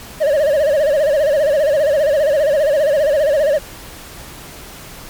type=tone with vibrato; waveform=triangle; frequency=587.3 Hz; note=D5; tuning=in tune; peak=-9 dBFS; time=0.2-3.59 s; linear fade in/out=20 ms; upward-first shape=sine; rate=15 Hz; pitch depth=130 cents each way; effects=pink hiss -35 dBFS RMS until 5.09 s + MP3 96 kbps